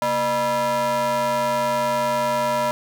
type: ring-modulated tone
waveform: square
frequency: 185 Hz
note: F#3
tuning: in tune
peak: -17 dBFS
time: 0.02-2.71 s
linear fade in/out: 0 ms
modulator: 790 Hz
effects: none